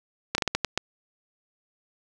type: slowing click train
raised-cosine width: 0.2 ms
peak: -6 dBFS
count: 7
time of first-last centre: 0.35-0.776 s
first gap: 31 ms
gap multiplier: 1.33
effects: none